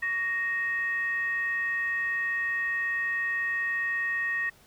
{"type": "tone with frequency modulation", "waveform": "sine", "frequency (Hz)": 1864.7, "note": "A#6", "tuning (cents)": 0, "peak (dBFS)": -26, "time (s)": [0.02, 4.5], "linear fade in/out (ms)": 10, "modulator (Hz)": 736, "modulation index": 0.35, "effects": ["pink hiss -58 dBFS RMS until 4.66 s"]}